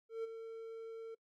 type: tone with ADSR envelope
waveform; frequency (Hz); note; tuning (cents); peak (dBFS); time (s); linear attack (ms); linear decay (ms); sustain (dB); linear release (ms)
triangle; 451.8; A4; +46; -33; 0.09-1.15; 150; 19; -9; 10
effects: noise-tail reverb RT60 0.1 s tail -24 dB re dry